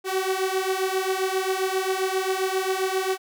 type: beating tone pair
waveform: sawtooth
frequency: 375.1 / 382.6 Hz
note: F#4 / G4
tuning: +24 / -42 cents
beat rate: 7.5 Hz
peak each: -22 dBFS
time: 0.04-3.18 s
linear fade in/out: 50 ms
effects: none